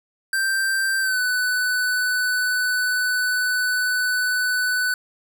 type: tone with pitch glide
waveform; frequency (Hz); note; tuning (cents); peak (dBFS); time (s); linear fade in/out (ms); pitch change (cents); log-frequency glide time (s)
square; 1568 to 1496.3; G6 to F#6; 0 to +19; -20; 0.33-4.94; 2; -81; 1-1.19
effects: none